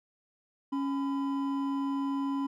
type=tone pair together; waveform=triangle; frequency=276 / 1005.4 Hz; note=C#4 / B5; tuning=-7 / +31 cents; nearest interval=octave + minor seventh; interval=2238 cents; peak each=-27 / -36 dBFS; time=0.72-2.47 s; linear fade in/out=10 ms; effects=none